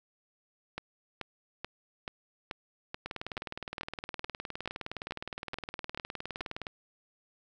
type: two click trains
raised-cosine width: 0.3 ms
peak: -20 / -21 dBFS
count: 14 / 71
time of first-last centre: 0.78-6.408 / 3.06-6.668 s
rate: 2.31 / 19.4 Hz
effects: none